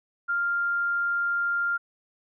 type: tone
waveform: sine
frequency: 1396.9 Hz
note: F6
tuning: in tune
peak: -23 dBFS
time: 0.28-1.78 s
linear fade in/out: 20 ms
effects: none